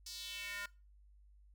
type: tone with high-pass filter sweep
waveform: square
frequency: 203.4 Hz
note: G#3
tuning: 36 cents flat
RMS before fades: -45 dBFS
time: 0.06-0.66 s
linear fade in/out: 5 ms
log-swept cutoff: 5200 to 1500 Hz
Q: 3
effects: noise-tail reverb RT60 0.3 s tail -22 dB re dry + added 50 Hz sine -60 dBFS peak until 1.54 s